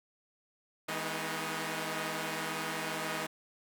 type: chord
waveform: 5% pulse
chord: E major seventh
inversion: none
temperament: equal with one note detuned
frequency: 161.05 / 207.7 / 246.9 / 311.1 Hz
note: E3 / G#3 / B3 / D#4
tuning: -40 / 0 / 0 / 0 cents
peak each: -27 / -29 / -30 / -29 dBFS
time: 0.88-3.27 s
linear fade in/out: 10 ms
effects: none